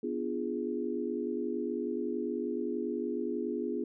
sine chord, B diminished seventh, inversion none, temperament equal with one note detuned, 246.9 / 293.7 / 345.2 / 415.3 Hz, B3 / D4 / F4 / Ab4, 0 / 0 / -20 / 0 cents, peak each -36 / -39 / -36 / -36 dBFS, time 0.03-3.84 s, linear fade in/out 5 ms, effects none

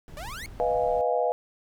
brown noise, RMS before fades -42 dBFS, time 0.08-1.01 s, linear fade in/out 0 ms
sawtooth exponential sweep, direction up, 563 to 2263 Hz, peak -33 dBFS, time 0.17-0.46 s, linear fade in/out 0 ms
sine chord, F half-diminished seventh, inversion second, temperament equal, 493.9 / 622.3 / 698.5 / 830.6 Hz, Cb5 / Eb5 / F5 / Ab5, 0 / 0 / 0 / 0 cents, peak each -26 / -28 / -27 / -31 dBFS, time 0.6-1.32 s, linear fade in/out 0 ms
effects none

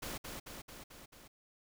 pink noise with echo, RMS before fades -42 dBFS, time 0.02-0.18 s, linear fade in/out 10 ms, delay 220 ms, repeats 5, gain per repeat -3 dB, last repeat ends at 1.28 s, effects none

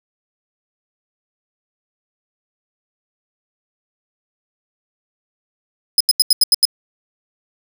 sawtooth tone bursts, 5060 Hz, D#8, 28 cents sharp, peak -6 dBFS, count 7, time 5.98-6.653 s, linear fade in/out 2 ms, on 25 ms, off 83 ms, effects 7-bit

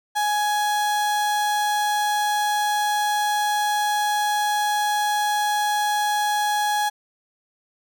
35% pulse tone, 835 Hz, G#5, 9 cents sharp, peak -18 dBFS, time 0.15-6.9 s, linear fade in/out 20 ms, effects none

